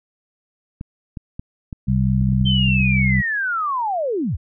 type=clicks; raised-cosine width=5 ms; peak=-17 dBFS; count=11; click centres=0.811 / 1.172 / 1.395 / 1.728 / 2.214 / 2.288 / 2.329 / 2.414 / 2.452 / 2.685 / 2.805 s
type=harmonic tone; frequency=64.6 Hz; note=C2; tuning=21 cents flat; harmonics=1 / 2 / 3; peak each=-22 / -18 / -19 dBFS; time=1.87-3.22 s; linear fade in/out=20 ms
type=linear sweep; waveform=sine; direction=down; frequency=3136 to 51 Hz; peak=-19 dBFS; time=2.45-4.37 s; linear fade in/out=20 ms
effects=none